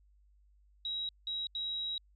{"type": "tone bursts at uneven times", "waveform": "sine", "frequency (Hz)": 3846, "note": "B7", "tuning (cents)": -47, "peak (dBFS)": -34, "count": 3, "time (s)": [[0.85, 1.09], [1.27, 1.47], [1.55, 1.98]], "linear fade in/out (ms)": 2, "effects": ["added 50 Hz sine -62 dBFS peak until 2.15 s"]}